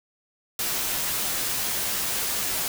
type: noise with comb filter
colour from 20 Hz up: white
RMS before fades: -27 dBFS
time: 0.59-2.68 s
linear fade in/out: 2 ms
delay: 12 ms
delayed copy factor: -0.5
effects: none